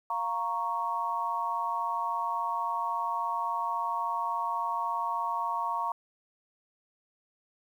sine chord, Bb minor, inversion second, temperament equal, 698.5 / 932.3 / 1108.7 Hz, F5 / Bb5 / Db6, 0 / 0 / 0 cents, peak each -37 / -31 / -32 dBFS, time 0.1-5.92 s, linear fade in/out 2 ms, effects 10-bit

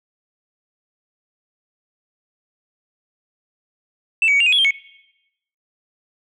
sine tone with pitch steps, 2659 / 2267 / 2246 / 2789 / 2505 / 3363 / 3177 / 2209 Hz, E7 / C#7 / C#7 / F7 / D#7 / G#7 / G7 / C#7, +14 / +38 / +22 / -3 / +11 / +21 / +23 / -7 cents, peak -11 dBFS, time 4.22-4.708 s, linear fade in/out 2 ms, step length 61 ms, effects noise-tail reverb RT60 0.9 s tail -22 dB re dry + tanh soft clip ceiling -9 dBFS

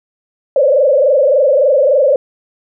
sine tone with frequency modulation, 554.4 Hz, C#5, in tune, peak -7 dBFS, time 0.56-2.16 s, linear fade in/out 2 ms, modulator 23.5 Hz, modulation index 2.1, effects none

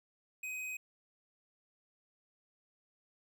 triangle tone with hard clipping, 2515 Hz, D#7, 18 cents sharp, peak -40 dBFS, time 0.43-0.77 s, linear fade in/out 5 ms, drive 16 dB, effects none

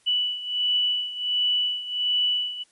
sine beating tone pair, 2962 / 2963.4 Hz, F#7 / F#7, +1 / +2 cents, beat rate 1.4 Hz, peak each -23 / -27 dBFS, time 0.06-2.64 s, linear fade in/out 20 ms, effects white hiss -62 dBFS RMS until 2.71 s + MP3 48 kbps

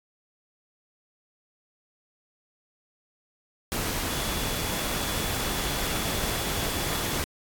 sine tone in noise, 3420 Hz, A7, 50 cents flat, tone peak -39 dBFS, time 4.1-7.18 s, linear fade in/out 0 ms, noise pink, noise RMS -29 dBFS, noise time 3.72-7.24 s, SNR -13 dB, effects AAC 64 kbps

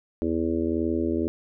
harmonic tone, 82 Hz, E2, 9 cents flat, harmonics 1 / 3 / 4 / 5 / 6 / 7, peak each -33 / -28 / -26 / -30 / -38 / -36 dBFS, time 0.22-1.28 s, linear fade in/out 0 ms, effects none

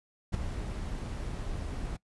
brown noise with ADSR envelope, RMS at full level -27 dBFS, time 0.32-1.97 s, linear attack 25 ms, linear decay 9 ms, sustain -9 dB, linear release 12 ms, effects noise-tail reverb RT60 0.1 s tail -20 dB re dry + resampled to 24000 Hz

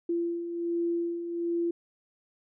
sine beating tone pair, 340 / 341.3 Hz, F4 / F4, -46 / -40 cents, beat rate 1.3 Hz, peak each -36 / -28 dBFS, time 0.09-1.71 s, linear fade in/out 5 ms, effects none

